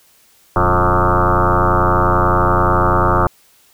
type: tone with frequency modulation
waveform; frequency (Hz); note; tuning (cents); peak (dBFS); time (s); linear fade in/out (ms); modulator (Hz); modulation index
sine; 626; D#5; +10; -10; 0.56-3.27; 2; 91.5; 7.9
effects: white hiss -52 dBFS RMS until 3.73 s